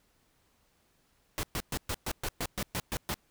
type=noise bursts; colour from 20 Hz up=pink; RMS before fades=-33 dBFS; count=11; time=1.38-3.141 s; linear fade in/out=0 ms; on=51 ms; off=120 ms; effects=pink hiss -70 dBFS RMS until 3.3 s